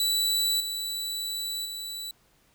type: tone with level steps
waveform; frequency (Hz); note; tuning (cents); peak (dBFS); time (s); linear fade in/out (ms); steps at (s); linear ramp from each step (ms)
sawtooth; 3951; B7; 0; -20 / -27 / -31; 0-2.11; 2; 0.6 / 1.65; 5
effects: pink hiss -64 dBFS RMS until 2.54 s